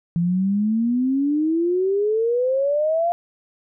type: exponential sweep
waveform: sine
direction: up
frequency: 167.5 to 701 Hz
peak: -17 dBFS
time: 0.16-3.12 s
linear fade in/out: 0 ms
effects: none